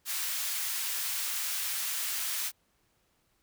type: high-pass noise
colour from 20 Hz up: white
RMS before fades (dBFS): -33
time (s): 0.05-2.52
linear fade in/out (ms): 50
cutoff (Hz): 1300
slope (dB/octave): 12
effects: pink hiss -72 dBFS RMS until 3.42 s